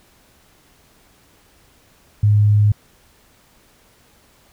sine tone, 104.3 Hz, G#2, 8 cents sharp, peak -10 dBFS, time 2.23-2.72 s, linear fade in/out 5 ms, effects pink hiss -54 dBFS RMS until 4.52 s

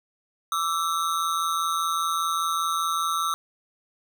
square ring-modulated tone, 1244.5 Hz, D#6, in tune, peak -21 dBFS, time 0.52-3.34 s, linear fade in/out 0 ms, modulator 82.5 Hz, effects none

